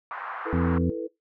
pink band-pass noise, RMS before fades -35 dBFS, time 0.11-0.78 s, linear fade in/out 0 ms, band 900 to 1500 Hz, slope 24 dB/octave
sine chord, E suspended fourth, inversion none, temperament equal, 329.6 / 440 / 493.9 Hz, E4 / A4 / B4, 0 / 0 / 0 cents, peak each -33 dBFS, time 0.45-1.08 s, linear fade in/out 20 ms
harmonic tone, 85.6 Hz, F2, 34 cents flat, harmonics 1 / 2 / 3, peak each -26 / -26 / -26 dBFS, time 0.53-0.9 s, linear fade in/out 0 ms
effects noise-tail reverb RT60 0.2 s tail -22 dB re dry

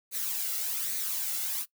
blue noise with flanger, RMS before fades -32 dBFS, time 0.11-1.66 s, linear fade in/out 50 ms, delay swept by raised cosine 0.47 to 1.47 ms, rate 1.2 Hz, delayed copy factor +0.55, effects noise-tail reverb RT60 0.1 s tail -20 dB re dry

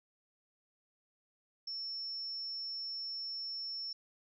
sine tone, 5400 Hz, E8, 41 cents sharp, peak -38 dBFS, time 1.67-3.93 s, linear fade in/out 5 ms, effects none

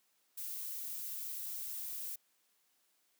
violet noise, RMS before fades -42 dBFS, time 0.37-2.16 s, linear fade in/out 10 ms, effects white hiss -75 dBFS RMS until 3.19 s + high-pass 200 Hz 12 dB/octave

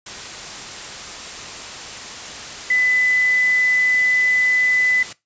sine tone in noise, 2003 Hz, B6, 24 cents sharp, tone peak -14 dBFS, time 2.7-5.03 s, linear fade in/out 5 ms, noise white, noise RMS -32 dBFS, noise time 0.06-5.13 s, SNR +15 dB, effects noise-tail reverb RT60 0.2 s tail -19 dB re dry + resampled to 16000 Hz

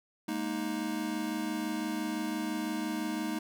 square chord, Ab suspended second, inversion none, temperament just, 207.7 / 233.6 / 311.5 Hz, Ab3 / Bb3 / Eb4, 0 / +4 / +2 cents, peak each -39 / -38 / -35 dBFS, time 0.28-3.39 s, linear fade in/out 5 ms, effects none

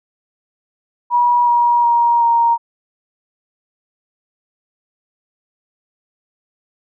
sine tone with pitch steps, 965 / 954.5 / 944 / 933.7 Hz, B5 / A#5 / A#5 / A#5, -40 / +41 / +22 / +3 cents, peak -10 dBFS, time 1.1-2.58 s, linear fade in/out 50 ms, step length 370 ms, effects none

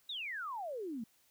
sine exponential sweep, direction down, 3916 to 210.6 Hz, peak -38 dBFS, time 0.09-1.04 s, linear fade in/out 5 ms, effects white hiss -70 dBFS RMS until 1.3 s

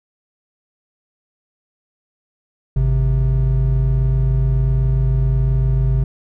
triangle tone pair together, 53.03 / 131.7 Hz, G#1 / C3, +37 / +12 cents, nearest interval octave + major third, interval 1575 cents, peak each -14 dBFS, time 2.76-6.04 s, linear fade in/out 5 ms, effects none

